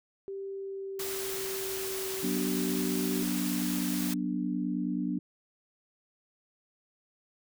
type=tone with pitch glide; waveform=sine; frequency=391.4 to 382.2 Hz; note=G4 to G4; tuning=-3 to -44 cents; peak=-35 dBFS; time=0.28-3.23 s; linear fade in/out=0 ms; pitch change=-41 cents; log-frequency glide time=0.47-2.2 s
type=noise; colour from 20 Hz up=white; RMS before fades=-37 dBFS; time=0.99-4.14 s; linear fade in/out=5 ms
type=chord; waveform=sine; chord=B minor; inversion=second; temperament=equal with one note detuned; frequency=185 / 244.1 / 293.7 Hz; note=F#3 / B3 / D4; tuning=0 / -20 / 0 cents; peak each=-33 dBFS; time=2.23-5.19 s; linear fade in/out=5 ms
effects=none